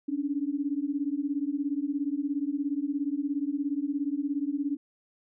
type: beating tone pair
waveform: sine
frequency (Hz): 277.2 / 294.2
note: C#4 / D4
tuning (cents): 0 / +3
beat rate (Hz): 17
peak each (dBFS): -30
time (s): 0.08-4.77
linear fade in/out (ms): 10
effects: none